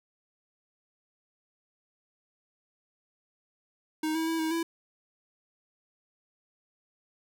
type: tone with pitch steps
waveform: square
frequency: 312.4 / 322.8 / 326.8 / 318.6 / 332 Hz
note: D#4 / E4 / E4 / D#4 / E4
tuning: +7 / -36 / -15 / +41 / +12 cents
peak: -28 dBFS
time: 4.03-4.63 s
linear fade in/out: 5 ms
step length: 120 ms
effects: none